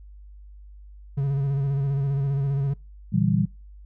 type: tone with vibrato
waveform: triangle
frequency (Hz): 138.59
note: C#3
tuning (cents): 0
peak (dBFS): -19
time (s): 1.17-2.74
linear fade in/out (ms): 10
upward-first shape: square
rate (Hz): 15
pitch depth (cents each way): 34
type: chord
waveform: sine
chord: E half-diminished seventh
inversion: second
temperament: equal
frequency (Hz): 116.54 / 146.83 / 164.81 / 196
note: Bb2 / D3 / E3 / G3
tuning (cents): 0 / 0 / 0 / 0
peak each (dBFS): -24 / -27 / -23 / -23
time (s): 3.12-3.46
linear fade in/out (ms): 20
effects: noise-tail reverb RT60 0.3 s tail -26 dB re dry + added 50 Hz sine -42 dBFS peak until 3.85 s